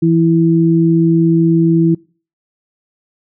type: tone pair together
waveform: sine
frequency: 165.95 / 329.6 Hz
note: E3 / E4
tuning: +12 / 0 cents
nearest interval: octave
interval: 1188 cents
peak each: -11 dBFS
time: 0.02-1.95 s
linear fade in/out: 10 ms
effects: noise-tail reverb RT60 0.4 s tail -25 dB re dry